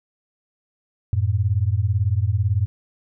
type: beating tone pair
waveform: sine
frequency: 91.4 / 109.4 Hz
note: F#2 / A2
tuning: -21 / -9 cents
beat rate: 18 Hz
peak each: -20 dBFS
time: 1.13-2.66 s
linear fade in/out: 0 ms
effects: none